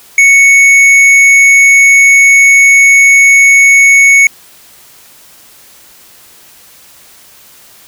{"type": "tone with hard clipping", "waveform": "triangle", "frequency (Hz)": 2217, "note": "C#7", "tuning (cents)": 0, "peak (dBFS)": -3, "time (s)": [0.18, 4.27], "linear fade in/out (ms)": 2, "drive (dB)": 11, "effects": ["white hiss -39 dBFS RMS until 7.87 s"]}